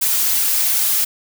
blue noise with flanger, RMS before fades -17 dBFS, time 0.01-1.05 s, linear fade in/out 10 ms, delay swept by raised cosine 1.6 to 4.5 ms, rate 2.6 Hz, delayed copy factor -0.55, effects none

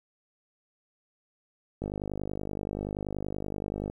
click train, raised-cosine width 2 ms, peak -20 dBFS, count 106, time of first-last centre 1.82-3.899 s, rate 50.5 Hz, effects 10-bit

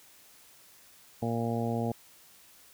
harmonic tone, 116.4 Hz, A#2, 2 cents flat, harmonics 1 / 2 / 3 / 4 / 5 / 6 / 7, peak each -33 / -32 / -40 / -36 / -40 / -38 / -40 dBFS, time 1.22-1.92 s, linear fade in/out 5 ms, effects white hiss -57 dBFS RMS until 2.73 s

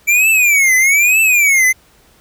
square tone with vibrato, 2314 Hz, D7, 26 cents flat, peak -9 dBFS, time 0.07-1.73 s, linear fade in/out 20 ms, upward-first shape triangle, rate 1.1 Hz, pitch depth 250 cents each way, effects pink hiss -50 dBFS RMS until 2.2 s

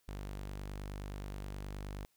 sawtooth tone, 49.51 Hz, G1, 18 cents sharp, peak -37 dBFS, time 0.08-2.05 s, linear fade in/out 0 ms, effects white hiss -75 dBFS RMS until 2.16 s

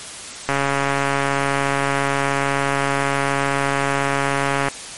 click train, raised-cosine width 0.5 ms, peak -4 dBFS, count 584, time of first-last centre 0.49-4.684 s, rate 139 Hz, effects white hiss -33 dBFS RMS until 4.97 s + MP3 48 kbps

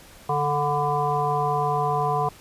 harmonic tone with a mistuned harmonic, 146.83 Hz, D3, in tune, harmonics 1 / 3 / 5 / 7 / 8, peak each -28 / -28 / -25 / -25 / -33 dBFS, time 0.29-2.29 s, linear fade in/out 5 ms, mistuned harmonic 7, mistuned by -33 cents, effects pink hiss -48 dBFS RMS until 2.4 s + resampled to 32000 Hz

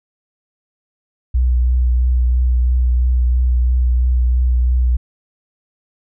sine tone with vibrato, 61.74 Hz, B1, in tune, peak -11 dBFS, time 1.34-4.97 s, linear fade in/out 10 ms, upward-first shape triangle, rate 3 Hz, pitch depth 25 cents each way, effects none

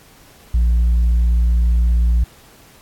sine tone with tanh clipping, 58.5 Hz, A#1, 7 cents sharp, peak -12 dBFS, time 0.54-2.24 s, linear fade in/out 5 ms, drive 2 dB, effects pink hiss -47 dBFS RMS until 2.81 s + AAC 64 kbps

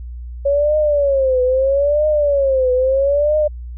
sine tone with vibrato, 554.4 Hz, C#5, in tune, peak -12 dBFS, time 0.45-3.48 s, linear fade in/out 10 ms, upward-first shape triangle, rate 0.77 Hz, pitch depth 180 cents each way, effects added 60 Hz sine -27 dBFS peak until 3.77 s

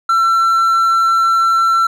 triangle tone, 1347 Hz, E6, 37 cents sharp, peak -8 dBFS, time 0.09-1.87 s, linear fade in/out 5 ms, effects none

